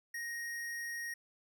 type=tone; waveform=square; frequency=1872 Hz; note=A#6; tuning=7 cents sharp; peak=-39 dBFS; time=0.14-1.14 s; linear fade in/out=5 ms; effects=none